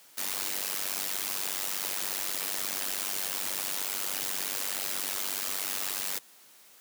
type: noise with amplitude modulation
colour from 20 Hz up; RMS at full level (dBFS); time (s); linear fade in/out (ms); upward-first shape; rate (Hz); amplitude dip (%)
white; -29; 0.17-6.19; 10; sine; 96.6; 90
effects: white hiss -56 dBFS RMS until 6.8 s + high-pass 200 Hz 12 dB/octave